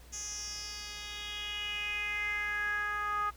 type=tone with band-pass filter sweep; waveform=10% pulse; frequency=415.3 Hz; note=G#4; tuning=in tune; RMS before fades=-36 dBFS; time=0.12-3.31 s; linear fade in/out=20 ms; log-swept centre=6600 to 1200 Hz; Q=5.2; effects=added 60 Hz sine -51 dBFS peak until 3.36 s + pink hiss -58 dBFS RMS until 3.36 s